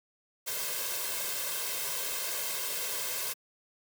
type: noise with comb filter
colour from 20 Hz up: white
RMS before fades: -34 dBFS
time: 0.46-3.34 s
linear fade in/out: 20 ms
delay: 1.9 ms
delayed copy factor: +0.75
effects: high-pass 200 Hz 12 dB/octave